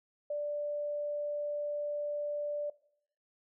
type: tone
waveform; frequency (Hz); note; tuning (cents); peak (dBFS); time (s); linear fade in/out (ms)
sine; 587.3; D5; 0; -32; 0.3-2.7; 5
effects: noise-tail reverb RT60 0.7 s tail -20 dB re dry